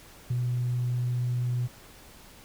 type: tone with ADSR envelope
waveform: sine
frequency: 123 Hz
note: B2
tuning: 7 cents flat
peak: -20 dBFS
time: 0.3-1.68 s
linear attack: 10 ms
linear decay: 8 ms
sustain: -4 dB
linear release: 28 ms
effects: tanh soft clip ceiling -21 dBFS + pink hiss -51 dBFS RMS until 2.44 s